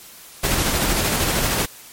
pink noise with tremolo, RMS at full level -19 dBFS, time 0.43-1.66 s, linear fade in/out 10 ms, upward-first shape square, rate 13 Hz, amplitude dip 25%, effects white hiss -42 dBFS RMS until 1.92 s + MP3 64 kbps

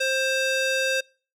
square tone with band-pass filter, 528 Hz, C5, 16 cents sharp, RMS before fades -24 dBFS, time 0-1.01 s, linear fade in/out 10 ms, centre 3100 Hz, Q 0.65, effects noise-tail reverb RT60 0.4 s tail -26 dB re dry

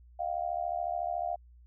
sine tone with amplitude modulation, 698.5 Hz, F5, in tune, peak -26 dBFS, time 0.19-1.36 s, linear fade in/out 10 ms, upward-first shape sine, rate 73.9 Hz, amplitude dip 95%, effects added 60 Hz sine -53 dBFS peak until 1.66 s

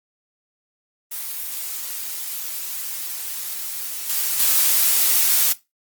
blue noise with level steps, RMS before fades -29 / -22 / -17 dBFS, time 1.11-5.53 s, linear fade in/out 10 ms, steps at 4.09 / 4.39 s, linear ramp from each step 5 ms, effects noise-tail reverb RT60 0.2 s tail -17 dB re dry + Opus 24 kbps

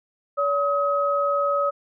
sine tone pair together, 570 / 1270.4 Hz, C#5 / D#6, +48 / +36 cents, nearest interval octave + major second, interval 1388 cents, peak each -22 dBFS, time 0.37-1.71 s, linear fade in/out 20 ms, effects none

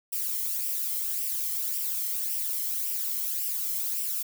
violet noise with flanger, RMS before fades -30 dBFS, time 0.12-4.23 s, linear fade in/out 10 ms, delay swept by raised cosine 0.37 to 0.97 ms, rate 1.8 Hz, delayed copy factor +0.55, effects none

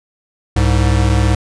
square tone pair together, 65.5 / 103.86 Hz, C2 / G#2, +2 / +1 cents, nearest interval minor sixth, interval 799 cents, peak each -14 dBFS, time 0.56-1.35 s, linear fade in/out 5 ms, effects resampled to 22050 Hz

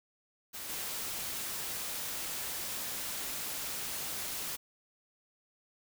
white noise with level steps, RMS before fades -42 / -38 dBFS, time 0.53-4.57 s, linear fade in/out 20 ms, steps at 0.69 s, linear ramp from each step 5 ms, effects none

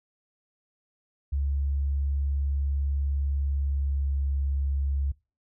sine tone with pitch glide, 69.9 to 69.26 Hz, C#2 to C#2, +15 to -1 cents, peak -24 dBFS, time 1.32-5.12 s, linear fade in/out 10 ms, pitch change -16 cents, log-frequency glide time 3.44-4.15 s, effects noise-tail reverb RT60 0.3 s tail -23 dB re dry

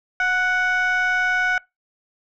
sine tone with frequency modulation, 1480 Hz, F#6, in tune, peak -15 dBFS, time 0.2-1.58 s, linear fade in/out 2 ms, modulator 750 Hz, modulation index 0.75, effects noise-tail reverb RT60 0.2 s tail -24 dB re dry + tanh soft clip ceiling -16 dBFS

